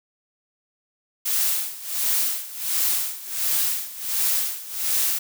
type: noise with tremolo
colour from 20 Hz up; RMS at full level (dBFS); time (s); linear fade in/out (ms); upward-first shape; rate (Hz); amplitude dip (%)
blue; -21; 1.25-5.19; 10; sine; 1.4; 85
effects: none